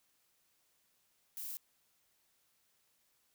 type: noise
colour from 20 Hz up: violet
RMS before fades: -43 dBFS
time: 1.37-1.57 s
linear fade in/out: 0 ms
effects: white hiss -75 dBFS RMS until 3.34 s